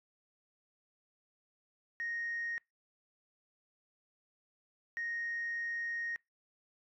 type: tone bursts at uneven times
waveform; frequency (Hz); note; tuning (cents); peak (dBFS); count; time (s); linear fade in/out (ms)
sine; 1864.7; A#6; 0; -34; 2; 2-2.58 / 4.97-6.16; 0
effects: noise-tail reverb RT60 0.2 s tail -26 dB re dry + tanh soft clip ceiling -31 dBFS